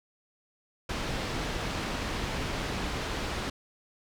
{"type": "low-pass noise", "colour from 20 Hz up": "pink", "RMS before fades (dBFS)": -33, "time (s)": [0.89, 3.5], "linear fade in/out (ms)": 5, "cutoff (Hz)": 4700, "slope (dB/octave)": 12, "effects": []}